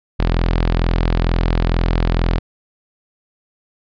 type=tone; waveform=sawtooth; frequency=42.19 Hz; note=E1; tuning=41 cents sharp; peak=-10 dBFS; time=0.19-2.39 s; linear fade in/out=10 ms; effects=resampled to 11025 Hz